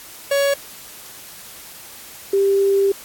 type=tone pair in turn; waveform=45% pulse / sine; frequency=560 / 394.3 Hz; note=C#5 / G4; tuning=+18 / +10 cents; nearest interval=tritone; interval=608 cents; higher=first; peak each=-15 / -13 dBFS; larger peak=second; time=0.31-0.54 / 2.33-2.92 s; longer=second; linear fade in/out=5 ms; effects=white hiss -39 dBFS RMS until 3.04 s + AAC 64 kbps